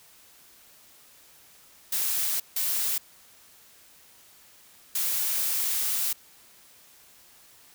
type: noise bursts at uneven times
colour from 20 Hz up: blue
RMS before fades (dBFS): -27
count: 3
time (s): 1.92-2.4 / 2.56-2.98 / 4.95-6.13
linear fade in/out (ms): 5
effects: white hiss -55 dBFS RMS until 7.74 s